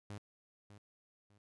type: tone with echo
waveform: sawtooth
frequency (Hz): 102.6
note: G#2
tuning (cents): -21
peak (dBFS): -40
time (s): 0.1-0.18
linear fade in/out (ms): 0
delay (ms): 600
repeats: 2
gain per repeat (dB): -11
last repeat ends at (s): 1.38
effects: resampled to 24000 Hz